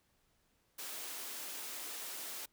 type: high-pass noise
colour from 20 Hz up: white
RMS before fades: -44 dBFS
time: 0.78-2.46 s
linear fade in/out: 10 ms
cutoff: 250 Hz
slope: 24 dB/octave
effects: pink hiss -75 dBFS RMS until 2.52 s